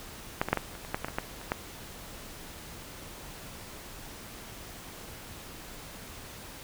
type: clicks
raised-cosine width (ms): 0.5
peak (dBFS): -10 / -16 / -7 / -13 / -30 / -27 / -13 / -16 / -20 / -13 / -29 / -12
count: 12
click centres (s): 0.415 / 0.486 / 0.53 / 0.573 / 0.752 / 0.849 / 0.945 / 1.046 / 1.084 / 1.185 / 1.414 / 1.519
effects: pink hiss -45 dBFS RMS until 6.63 s